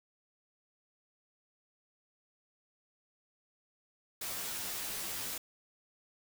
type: noise with comb filter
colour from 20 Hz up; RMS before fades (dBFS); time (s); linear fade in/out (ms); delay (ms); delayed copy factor
white; -39; 4.21-5.38; 5; 13; -0.85
effects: none